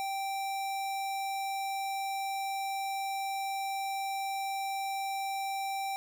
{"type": "tone", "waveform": "square", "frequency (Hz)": 782, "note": "G5", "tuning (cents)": -4, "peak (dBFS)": -33, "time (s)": [0, 5.96], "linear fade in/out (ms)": 0, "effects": []}